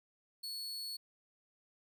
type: tone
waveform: 40% pulse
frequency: 4400 Hz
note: C#8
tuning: 14 cents flat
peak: -39 dBFS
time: 0.43-0.97 s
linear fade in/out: 10 ms
effects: none